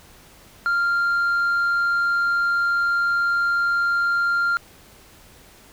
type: tone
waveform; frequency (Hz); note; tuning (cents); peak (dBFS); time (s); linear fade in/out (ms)
sine; 1393; F6; -5; -15; 0.66-4.57; 0
effects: tanh soft clip ceiling -17 dBFS + pink hiss -49 dBFS RMS until 5.72 s